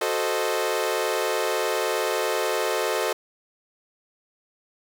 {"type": "chord", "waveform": "sawtooth", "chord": "F# diminished seventh", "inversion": "none", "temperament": "equal", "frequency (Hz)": [370, 440, 523.3, 622.3], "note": ["F#4", "A4", "C5", "Eb5"], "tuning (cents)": [0, 0, 0, 0], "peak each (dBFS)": [-26, -23, -25, -25], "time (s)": [0.01, 3.13], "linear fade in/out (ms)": 5, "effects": []}